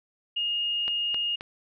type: tone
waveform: sine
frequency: 2848 Hz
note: F7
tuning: 33 cents sharp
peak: -25 dBFS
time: 0.36-1.36 s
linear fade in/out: 10 ms
type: click train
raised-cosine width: 0.3 ms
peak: -20 dBFS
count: 3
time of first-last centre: 0.88-1.409 s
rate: 3.78 Hz
effects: none